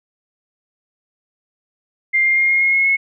sine tone with pitch steps, 2100 / 2113 / 2127 / 2140 / 2154 / 2168 / 2182 Hz, C7 / C7 / C7 / C7 / C7 / C#7 / C#7, +6 / +16 / +28 / +38 / +50 / -39 / -28 cents, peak -12 dBFS, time 2.13-2.97 s, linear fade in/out 20 ms, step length 120 ms, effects none

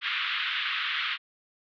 white band-pass noise, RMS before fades -30 dBFS, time 0.01-1.18 s, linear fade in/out 50 ms, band 1200 to 3600 Hz, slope 48 dB/octave, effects none

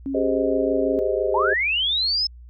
sine tone, 272.7 Hz, C#4, 28 cents flat, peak -24 dBFS, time 0.06-0.99 s, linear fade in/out 0 ms
sine chord, Ab major seventh, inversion third, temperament just, 389.3 / 415.3 / 519.1 / 623 Hz, G4 / Ab4 / C5 / Eb5, -12 / 0 / -14 / +2 cents, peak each -25 dBFS, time 0.14-1.54 s, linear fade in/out 10 ms
sine linear sweep, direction up, 813 to 5274 Hz, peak -19 dBFS, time 1.34-2.27 s, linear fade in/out 5 ms
effects added 60 Hz sine -40 dBFS peak until 2.49 s

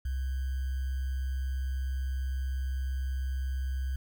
sine tone with sample-and-hold, 65.5 Hz, C2, 2 cents sharp, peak -29 dBFS, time 0.05-3.96 s, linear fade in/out 5 ms, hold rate 1575 Hz, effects none

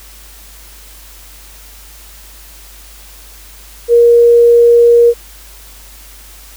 sine tone, 472.4 Hz, A#4, 23 cents sharp, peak -3 dBFS, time 3.88-5.14 s, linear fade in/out 50 ms, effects added 50 Hz sine -37 dBFS peak until 6.56 s + white hiss -38 dBFS RMS until 6.56 s

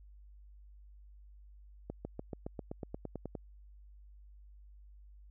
accelerating click train, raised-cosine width 2 ms, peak -26 dBFS, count 13, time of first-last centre 1.9-3.352 s, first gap 150 ms, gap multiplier 0.96, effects added 50 Hz sine -53 dBFS peak until 5.3 s

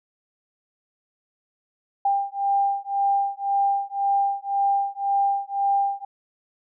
sine beating tone pair, 795 / 796.9 Hz, G5 / G5, +24 / +28 cents, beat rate 1.9 Hz, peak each -23 dBFS, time 2.05-6.05 s, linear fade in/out 5 ms, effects none

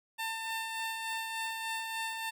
15% pulse tone with tremolo, 897 Hz, A5, 33 cents sharp, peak -27 dBFS, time 0.18-2.31 s, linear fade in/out 20 ms, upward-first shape sine, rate 3.4 Hz, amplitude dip 35%, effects none

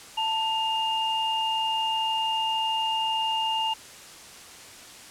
sine tone pair together, 889 / 2822 Hz, A5 / F7, +18 / +17 cents, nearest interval octave + minor sixth, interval 1999 cents, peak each -26 / -27 dBFS, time 0.17-3.74 s, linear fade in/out 10 ms, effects white hiss -45 dBFS RMS until 5.1 s + low-pass 9000 Hz 12 dB/octave

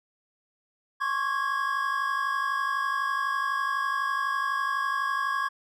triangle tone cluster, 1076 / 1128 / 1648 Hz, C6 / C#6 / G#6, +48 / +30 / -14 cents, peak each -28 dBFS, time 1-5.49 s, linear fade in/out 20 ms, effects none

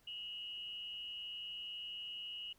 sine tone with amplitude modulation, 2892 Hz, F#7, 40 cents flat, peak -40 dBFS, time 0.07-2.53 s, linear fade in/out 5 ms, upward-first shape sine, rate 212 Hz, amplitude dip 60%, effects pink hiss -71 dBFS RMS until 2.58 s

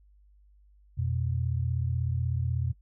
sine tone pair together, 87.18 / 123.47 Hz, F2 / B2, -3 / 0 cents, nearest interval tritone, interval 603 cents, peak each -29 / -29 dBFS, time 0.97-2.73 s, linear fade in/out 20 ms, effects noise-tail reverb RT60 0.1 s tail -21 dB re dry + added 50 Hz sine -56 dBFS peak until 2.81 s

